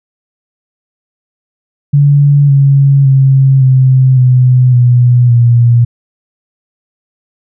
sine tone with pitch steps, 143.1 / 138.79 / 134.6 / 130.54 / 126.61 / 122.79 / 119.09 Hz, D3 / C#3 / C3 / C3 / B2 / B2 / A#2, -45 / +2 / +49 / -4 / +43 / -10 / +37 cents, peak -3 dBFS, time 1.93-5.85 s, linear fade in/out 10 ms, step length 560 ms, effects none

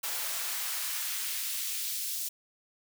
white noise with high-pass filter sweep, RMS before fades -34 dBFS, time 0.03-2.29 s, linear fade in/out 10 ms, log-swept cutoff 570 to 4500 Hz, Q 0.82, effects none

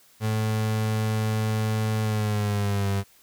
35% pulse tone with pitch glide, 109 to 98.81 Hz, A2 to G2, -16 to +14 cents, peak -21 dBFS, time 0.2-3.04 s, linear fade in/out 50 ms, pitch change -170 cents, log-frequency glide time 2.01-2.89 s, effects white hiss -57 dBFS RMS until 3.22 s

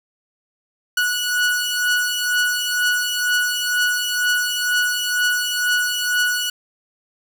sawtooth beating tone pair, 1467 / 1469.1 Hz, F#6 / F#6, -15 / -13 cents, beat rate 2.1 Hz, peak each -16 / -19 dBFS, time 0.97-6.5 s, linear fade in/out 5 ms, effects 7-bit

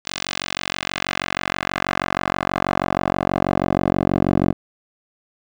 10% pulse tone with band-pass filter sweep, 46.25 Hz, F#1, in tune, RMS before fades -22 dBFS, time 0.05-4.53 s, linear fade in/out 10 ms, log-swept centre 4500 to 340 Hz, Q 0.98, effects none

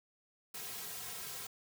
white noise with comb filter, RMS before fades -44 dBFS, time 0.54-1.47 s, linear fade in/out 5 ms, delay 3.4 ms, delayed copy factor -1, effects none

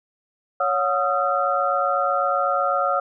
sine tone cluster, 558 / 724 / 1248 / 1356 Hz, C#5 / F#5 / D#6 / E6, +11 / -38 / +5 / +49 cents, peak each -24 dBFS, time 0.6-3 s, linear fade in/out 5 ms, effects none

